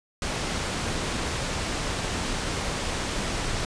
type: low-pass noise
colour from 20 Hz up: pink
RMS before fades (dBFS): -29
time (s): 0.22-3.65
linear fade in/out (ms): 2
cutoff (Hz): 8600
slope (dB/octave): 12
effects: resampled to 22050 Hz